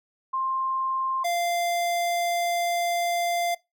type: tone pair in turn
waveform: sine / square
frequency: 1055 / 693.4 Hz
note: C6 / F5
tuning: +14 / -13 cents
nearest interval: perfect fifth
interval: 727 cents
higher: first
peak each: -24 dBFS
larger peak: neither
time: 0.33-1.24 / 1.24-3.55 s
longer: second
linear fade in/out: 10 ms
effects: noise-tail reverb RT60 0.2 s tail -21 dB re dry